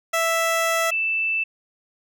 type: tone pair in turn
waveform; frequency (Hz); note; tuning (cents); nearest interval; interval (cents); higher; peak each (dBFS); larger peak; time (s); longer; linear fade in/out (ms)
15% pulse / sine; 660 / 2647; E5 / E7; +2 / +7; 2 octaves; 2405; second; -13 / -20; first; 0.13-0.91 / 0.91-1.44; first; 10
effects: none